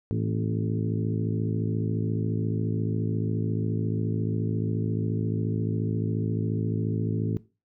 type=harmonic tone with a mistuned harmonic; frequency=54.3 Hz; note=A1; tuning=22 cents flat; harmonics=2 / 3 / 4 / 5 / 6 / 7 / 8; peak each=-27 / -31 / -33 / -35 / -37 / -38 / -39 dBFS; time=0.11-7.37 s; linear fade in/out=0 ms; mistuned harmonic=4; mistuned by=+66 cents; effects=noise-tail reverb RT60 0.3 s tail -19 dB re dry